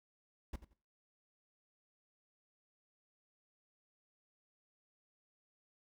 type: noise with echo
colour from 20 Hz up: brown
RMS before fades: -41 dBFS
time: 0.53-0.56 s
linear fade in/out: 5 ms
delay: 88 ms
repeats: 2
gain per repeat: -14 dB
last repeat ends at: 0.736 s
effects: noise-tail reverb RT60 0.4 s tail -18 dB re dry